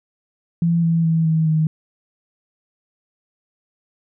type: tone with pitch steps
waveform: sine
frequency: 168.7 / 165.71 / 162.77 / 159.88 / 157.04 Hz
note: E3 / E3 / E3 / D#3 / D#3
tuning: +40 / +9 / -22 / +47 / +16 cents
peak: -14 dBFS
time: 0.62-1.67 s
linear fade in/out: 2 ms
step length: 210 ms
effects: none